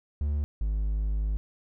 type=tone pair in turn; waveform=triangle; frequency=73.42 / 51.92 Hz; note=D2 / G#1; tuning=0 / 0 cents; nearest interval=tritone; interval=600 cents; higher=first; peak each=-23 dBFS; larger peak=neither; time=0.21-0.44 / 0.61-1.37 s; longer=second; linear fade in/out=0 ms; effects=none

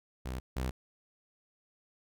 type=tone pair in turn; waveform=sawtooth; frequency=63.6 / 63.92 Hz; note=C2 / C2; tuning=-48 / -40 cents; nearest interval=unison; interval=8 cents; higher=second; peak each=-32 / -28 dBFS; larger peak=second; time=0.25-0.4 / 0.56-0.71 s; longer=neither; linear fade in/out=10 ms; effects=none

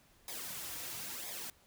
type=noise with flanger; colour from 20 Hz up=white; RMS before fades=-43 dBFS; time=0.28-1.5 s; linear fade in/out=2 ms; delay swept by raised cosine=0.69 to 4.89 ms; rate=1 Hz; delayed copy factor=-0.75; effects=pink hiss -66 dBFS RMS until 1.66 s

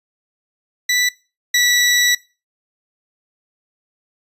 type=tone pair in turn; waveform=20% pulse; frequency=1973 / 1954.8 Hz; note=B6 / B6; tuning=-2 / -18 cents; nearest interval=unison; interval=16 cents; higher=first; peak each=-9 / -7 dBFS; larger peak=second; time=0.89-1.09 / 1.54-2.15 s; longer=second; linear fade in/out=5 ms; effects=noise-tail reverb RT60 0.3 s tail -20 dB re dry + resampled to 32000 Hz

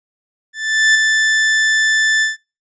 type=tone with ADSR envelope; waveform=40% pulse; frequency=1760 Hz; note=A6; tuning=in tune; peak=-7 dBFS; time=0.53-2.37 s; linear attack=420 ms; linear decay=5 ms; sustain=-4 dB; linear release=150 ms; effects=noise-tail reverb RT60 0.3 s tail -26 dB re dry + resampled to 16000 Hz

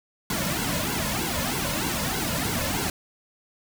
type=noise with flanger; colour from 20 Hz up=pink; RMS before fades=-27 dBFS; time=0.3-2.9 s; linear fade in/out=2 ms; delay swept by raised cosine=1.6 to 2.6 ms; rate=3.2 Hz; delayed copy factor=-0.85; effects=none

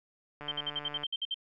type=click train; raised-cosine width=0.5 ms; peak=-28 dBFS; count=93; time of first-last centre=0.41-1.036 s; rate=147 Hz
type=tone bursts; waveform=sine; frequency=3136 Hz; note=G7; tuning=in tune; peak=-30 dBFS; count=10; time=0.48-1.344 s; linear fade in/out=5 ms; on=36 ms; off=56 ms
effects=none

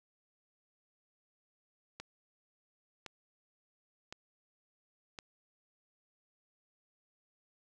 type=click train; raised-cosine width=0.2 ms; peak=-26 dBFS; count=4; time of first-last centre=2-5.188 s; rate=0.941 Hz; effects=none

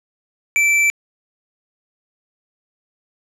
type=tone with hard clipping; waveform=triangle; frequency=2330 Hz; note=D7; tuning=14 cents flat; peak=-14 dBFS; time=0.56-0.9 s; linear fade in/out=0 ms; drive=13 dB; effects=low-pass 11000 Hz 12 dB/octave

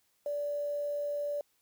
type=tone with quantisation; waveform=sine; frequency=581 Hz; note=D5; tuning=19 cents flat; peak=-31 dBFS; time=0.26-1.41 s; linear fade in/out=2 ms; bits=9; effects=white hiss -73 dBFS RMS until 1.61 s

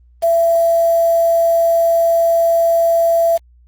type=tone with quantisation; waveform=sine; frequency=670 Hz; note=E5; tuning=28 cents sharp; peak=-10 dBFS; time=0.22-3.38 s; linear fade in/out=20 ms; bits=5; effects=added 60 Hz sine -45 dBFS peak until 3.67 s + Opus 24 kbps

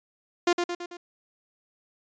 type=tone with echo; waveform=sawtooth; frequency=349.8 Hz; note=F4; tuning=3 cents sharp; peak=-15 dBFS; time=0.47-0.53 s; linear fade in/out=5 ms; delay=110 ms; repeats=4; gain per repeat=-5 dB; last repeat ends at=0.97 s; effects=resampled to 16000 Hz

